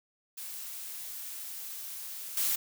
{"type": "noise with level steps", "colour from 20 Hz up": "blue", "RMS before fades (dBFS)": [-41, -29], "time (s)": [0.37, 2.56], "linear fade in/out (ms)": 10, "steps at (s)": 2.37, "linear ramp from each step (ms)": 2, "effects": []}